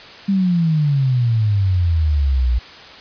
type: exponential sweep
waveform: sine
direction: down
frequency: 200.5 to 58.27 Hz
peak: -13 dBFS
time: 0.28-2.59 s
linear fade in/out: 10 ms
effects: white hiss -38 dBFS RMS until 3 s + resampled to 11025 Hz